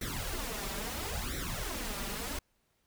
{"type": "noise with flanger", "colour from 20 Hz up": "pink", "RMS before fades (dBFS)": -37, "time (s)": [0.01, 2.39], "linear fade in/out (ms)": 5, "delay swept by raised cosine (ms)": [0.52, 5.12], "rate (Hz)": 0.74, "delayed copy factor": 0.9, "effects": ["pink hiss -75 dBFS RMS until 2.86 s"]}